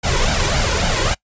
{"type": "noise with flanger", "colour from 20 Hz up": "pink", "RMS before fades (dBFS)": -17, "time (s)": [0.03, 1.15], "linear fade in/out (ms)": 20, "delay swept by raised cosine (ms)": [1.3, 2.11], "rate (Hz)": 3.6, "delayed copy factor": 0.7, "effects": ["noise-tail reverb RT60 0.1 s tail -24 dB re dry", "resampled to 16000 Hz"]}